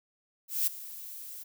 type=noise with ADSR envelope; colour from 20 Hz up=violet; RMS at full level=-26 dBFS; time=0.48-1.44 s; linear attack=190 ms; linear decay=11 ms; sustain=-17 dB; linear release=17 ms; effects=none